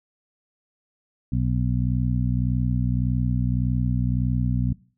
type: harmonic tone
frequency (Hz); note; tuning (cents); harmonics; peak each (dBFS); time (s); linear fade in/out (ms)
61.74; B1; 0; 1 / 2 / 3 / 4; -26 / -23 / -27 / -29; 1.32-4.73; 5
effects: noise-tail reverb RT60 0.4 s tail -21 dB re dry